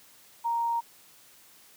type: tone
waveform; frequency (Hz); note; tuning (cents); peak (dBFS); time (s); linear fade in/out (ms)
sine; 932.3; A#5; 0; -25; 0.44-0.81; 20
effects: white hiss -56 dBFS RMS until 1.76 s + high-pass 80 Hz 12 dB/octave